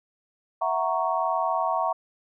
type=chord; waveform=sine; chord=F# dominant seventh; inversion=third; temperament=equal; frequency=659.3 / 740 / 932.3 / 1108.7 Hz; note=E5 / F#5 / A#5 / C#6; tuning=0 / 0 / 0 / 0 cents; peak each=-28 dBFS; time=0.61-1.93 s; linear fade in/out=10 ms; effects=none